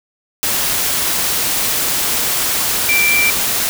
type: tone in noise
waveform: sine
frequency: 2349 Hz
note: D7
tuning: in tune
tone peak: -12 dBFS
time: 2.89-3.3 s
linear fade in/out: 0 ms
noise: white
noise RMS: -17 dBFS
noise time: 0.43-3.69 s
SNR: +2 dB
effects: none